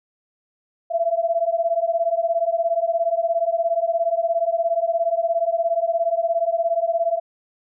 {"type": "beating tone pair", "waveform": "sine", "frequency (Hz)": [663, 680], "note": ["E5", "F5"], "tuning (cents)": [10, -46], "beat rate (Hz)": 17, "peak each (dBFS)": -21, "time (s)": [0.9, 7.2], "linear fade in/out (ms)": 20, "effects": []}